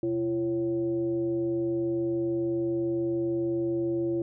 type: tone with frequency modulation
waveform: sine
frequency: 340 Hz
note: F4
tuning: 46 cents flat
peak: -25 dBFS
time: 0.03-4.22 s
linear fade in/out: 2 ms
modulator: 211 Hz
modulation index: 0.51
effects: none